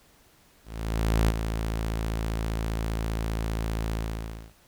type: tone with ADSR envelope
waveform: sawtooth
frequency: 55.1 Hz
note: A1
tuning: 3 cents sharp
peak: -15 dBFS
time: 0.64-4.54 s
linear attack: 650 ms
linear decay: 26 ms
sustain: -8 dB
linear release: 600 ms
effects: pink hiss -59 dBFS RMS until 4.67 s